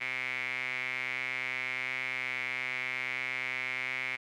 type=tone with band-pass filter; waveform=sawtooth; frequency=128.5 Hz; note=C3; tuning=31 cents flat; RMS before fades=-35 dBFS; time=0-4.17 s; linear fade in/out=20 ms; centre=2200 Hz; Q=9; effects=none